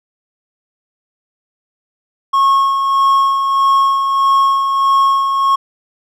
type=tone with tremolo; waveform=triangle; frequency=1092 Hz; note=C#6; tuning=26 cents flat; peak=-6 dBFS; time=2.33-5.56 s; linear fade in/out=10 ms; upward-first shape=sine; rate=1.6 Hz; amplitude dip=45%; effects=none